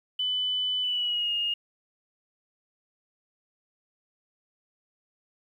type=tone with pitch glide; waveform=sine; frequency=3000 to 2846 Hz; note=F#7 to F7; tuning=+23 to +32 cents; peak=-25 dBFS; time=0.19-1.54 s; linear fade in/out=5 ms; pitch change=-91 cents; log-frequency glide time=0.82-1.33 s; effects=10-bit